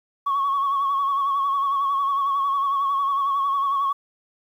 sine tone with vibrato, 1108.7 Hz, C#6, in tune, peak -18 dBFS, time 0.26-3.93 s, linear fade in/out 10 ms, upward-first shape sine, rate 11 Hz, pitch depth 44 cents each way, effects tanh soft clip ceiling -16 dBFS + 9-bit

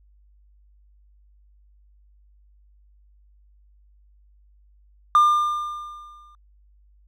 triangle tone with exponential decay, 1200 Hz, D6, 37 cents sharp, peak -8 dBFS, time 5.15-6.35 s, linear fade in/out 1 ms, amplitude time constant 260 ms, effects tanh soft clip ceiling -6 dBFS + added 50 Hz sine -53 dBFS peak until 7.07 s

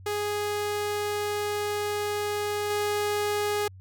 sawtooth tone with level steps, 414.9 Hz, G#4, 2 cents flat, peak -23 / -21 dBFS, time 0.06-3.68 s, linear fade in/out 5 ms, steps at 2.7 s, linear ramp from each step 5 ms, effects added 94 Hz sine -44 dBFS peak until 3.8 s

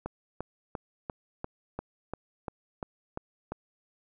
click train, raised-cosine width 1 ms, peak -20 dBFS, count 11, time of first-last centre 0.06-3.52 s, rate 2.89 Hz, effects none

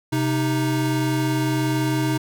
square tone pair together, 130.81 / 311.1 Hz, C3 / D#4, 0 / 0 cents, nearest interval octave + minor third, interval 1500 cents, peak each -23 dBFS, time 0.12-2.18 s, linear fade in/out 10 ms, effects none

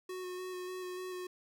square tone with vibrato, 366.3 Hz, F#4, 17 cents flat, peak -40 dBFS, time 0.09-1.27 s, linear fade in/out 5 ms, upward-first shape square, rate 3.4 Hz, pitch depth 14 cents each way, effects none

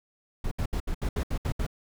brown noise bursts, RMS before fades -28 dBFS, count 9, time 0.44-1.666 s, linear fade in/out 5 ms, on 74 ms, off 70 ms, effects none

